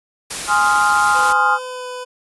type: noise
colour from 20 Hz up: white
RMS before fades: -25 dBFS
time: 0.3-1.33 s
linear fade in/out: 10 ms
type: chord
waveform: sine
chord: F minor seventh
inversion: first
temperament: equal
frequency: 830.6 / 1046.5 / 1244.5 / 1396.9 Hz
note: Ab5 / C6 / Eb6 / F6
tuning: 0 / 0 / 0 / 0 cents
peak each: -17 / -20 / -19 / -16 dBFS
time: 0.47-1.59 s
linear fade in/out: 50 ms
type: tone with pitch glide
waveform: 25% pulse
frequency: 508 to 500.4 Hz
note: B4 to B4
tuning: +49 to +23 cents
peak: -23 dBFS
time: 1.14-2.05 s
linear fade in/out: 20 ms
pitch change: -26 cents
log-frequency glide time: 1.61-1.87 s
effects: resampled to 24000 Hz